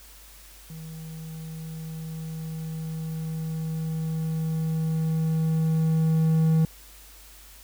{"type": "tone with level ramp", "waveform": "triangle", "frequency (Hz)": 160, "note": "D#3", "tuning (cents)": 49, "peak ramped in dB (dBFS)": [-35, -15], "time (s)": [0.7, 6.65], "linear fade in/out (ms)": 2, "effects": ["added 50 Hz sine -50 dBFS peak until 7.63 s", "white hiss -50 dBFS RMS until 7.63 s"]}